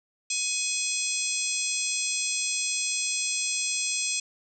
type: harmonic tone with a mistuned harmonic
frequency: 841 Hz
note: G#5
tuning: 22 cents sharp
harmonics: 3 / 4 / 5 / 6 / 7 / 8 / 9 / 10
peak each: -32 / -36 / -37 / -36 / -33 / -36 / -32 / -37 dBFS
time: 0.3-4.2 s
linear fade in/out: 5 ms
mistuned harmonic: 8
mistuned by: -50 cents
effects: none